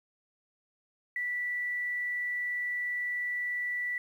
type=tone with quantisation; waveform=sine; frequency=1963 Hz; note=B6; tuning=11 cents flat; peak=-30 dBFS; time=1.16-3.98 s; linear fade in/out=2 ms; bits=10; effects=none